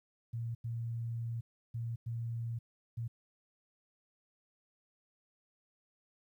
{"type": "tone bursts at uneven times", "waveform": "sine", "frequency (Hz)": 116.1, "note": "A#2", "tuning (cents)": -7, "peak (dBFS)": -35, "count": 5, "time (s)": [[0.33, 0.55], [0.64, 1.41], [1.74, 1.96], [2.06, 2.59], [2.97, 3.08]], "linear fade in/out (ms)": 10, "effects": ["12-bit"]}